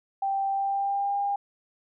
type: tone with pitch glide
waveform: sine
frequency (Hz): 784 to 804.6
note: G5 to G5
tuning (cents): 0 to +45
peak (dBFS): -24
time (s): 0.22-1.36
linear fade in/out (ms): 5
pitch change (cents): +45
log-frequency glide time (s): 0.5-1.18
effects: none